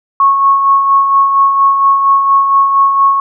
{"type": "tone with tremolo", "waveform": "sine", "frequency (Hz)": 1100, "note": "C#6", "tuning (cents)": -14, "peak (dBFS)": -4, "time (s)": [0.2, 3.2], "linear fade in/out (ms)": 2, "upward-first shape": "sine", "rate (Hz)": 4.3, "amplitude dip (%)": 45, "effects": []}